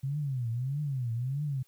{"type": "tone with vibrato", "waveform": "sine", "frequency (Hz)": 130.81, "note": "C3", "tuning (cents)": 0, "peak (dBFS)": -29, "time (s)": [0.03, 1.63], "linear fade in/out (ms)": 10, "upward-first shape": "triangle", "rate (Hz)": 1.6, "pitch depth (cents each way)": 260, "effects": ["white hiss -67 dBFS RMS until 1.67 s"]}